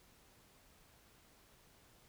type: silence
effects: pink hiss -66 dBFS RMS until 2.08 s

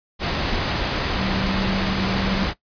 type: tone in noise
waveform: sine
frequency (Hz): 191.8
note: G3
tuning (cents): -37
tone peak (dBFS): -23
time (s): 1.15-2.48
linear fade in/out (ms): 50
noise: pink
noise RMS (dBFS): -23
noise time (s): 0.19-2.54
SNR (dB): -3
effects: noise-tail reverb RT60 0.1 s tail -17 dB re dry + resampled to 11025 Hz

